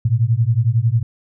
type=beating tone pair; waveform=sine; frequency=110 / 121 Hz; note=A2 / B2; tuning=0 / -35 cents; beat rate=11 Hz; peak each=-16 dBFS; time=0.05-1.03 s; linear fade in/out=5 ms; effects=none

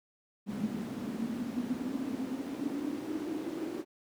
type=noise with high-pass filter sweep; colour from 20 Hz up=brown; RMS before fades=-36 dBFS; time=0.46-3.85 s; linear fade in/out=50 ms; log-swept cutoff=210 to 330 Hz; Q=9.6; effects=none

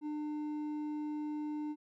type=tone with hard clipping; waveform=sine; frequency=300 Hz; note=D4; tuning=37 cents sharp; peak=-37 dBFS; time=0.01-1.76 s; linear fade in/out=50 ms; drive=5 dB; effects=none

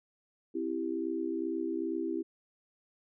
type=chord; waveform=sine; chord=C major; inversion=none; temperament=equal; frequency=261.6 / 329.6 / 392 Hz; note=C4 / E4 / G4; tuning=0 / 0 / 0 cents; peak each=-38 / -33 / -37 dBFS; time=0.54-2.23 s; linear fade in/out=20 ms; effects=none

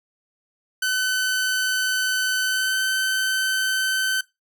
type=tone with pitch glide; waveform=sawtooth; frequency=1515 to 1532.6 Hz; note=F#6 to G6; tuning=+40 to -40 cents; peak=-17 dBFS; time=0.82-4.21 s; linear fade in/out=5 ms; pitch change=+20 cents; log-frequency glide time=2.42-2.81 s; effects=noise-tail reverb RT60 0.2 s tail -20 dB re dry

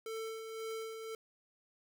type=tone with tremolo; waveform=square; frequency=445.4 Hz; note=A4; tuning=21 cents sharp; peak=-39 dBFS; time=0.06-1.15 s; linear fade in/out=2 ms; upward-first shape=sine; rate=1.9 Hz; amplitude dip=45%; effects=none

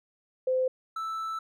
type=tone pair in turn; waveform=sine / triangle; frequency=515 / 1318.9 Hz; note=C5 / E6; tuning=-28 / +1 cents; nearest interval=octave + major third; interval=1629 cents; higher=second; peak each=-23 / -29 dBFS; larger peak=first; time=0.47-0.68 / 0.96-1.39 s; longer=second; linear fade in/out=5 ms; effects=none

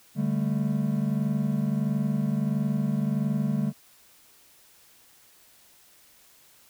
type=chord; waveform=triangle; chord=D suspended fourth; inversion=none; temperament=equal with one note detuned; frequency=146.83 / 198.5 / 220 Hz; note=D3 / G3 / A3; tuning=0 / +22 / 0 cents; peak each=-26 dBFS; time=0.15-3.73 s; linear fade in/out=50 ms; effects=white hiss -57 dBFS RMS until 6.69 s

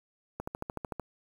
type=click train; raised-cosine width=1 ms; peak=-21 dBFS; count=9; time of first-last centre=0.4-0.997 s; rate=13.4 Hz; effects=8-bit

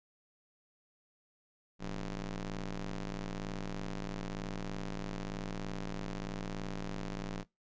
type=ring-modulated tone; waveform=sawtooth; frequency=101 Hz; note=G#2; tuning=48 cents flat; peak=-30 dBFS; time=1.79-7.45 s; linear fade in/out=50 ms; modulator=79.4 Hz; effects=noise-tail reverb RT60 0.2 s tail -22 dB re dry + resampled to 16000 Hz

